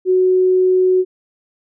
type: tone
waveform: sine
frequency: 370 Hz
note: F#4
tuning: in tune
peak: -10 dBFS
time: 0.05-1.05 s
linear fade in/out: 50 ms
effects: none